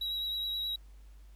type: tone with vibrato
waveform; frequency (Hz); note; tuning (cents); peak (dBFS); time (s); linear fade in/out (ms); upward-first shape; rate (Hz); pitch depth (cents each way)
triangle; 3866; B7; -38; -31; 0.01-0.76; 5; triangle; 9.5; 24
effects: added 50 Hz sine -50 dBFS peak until 1.35 s + pink hiss -68 dBFS RMS until 1.35 s